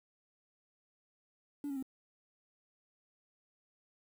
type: tone with pitch steps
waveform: triangle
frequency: 287.7 / 275.8 / 264.4 Hz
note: D4 / C#4 / C4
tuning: -36 / -9 / +18 cents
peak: -33 dBFS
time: 1.64-1.826 s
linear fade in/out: 2 ms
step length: 62 ms
effects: tanh soft clip ceiling -32 dBFS + 10-bit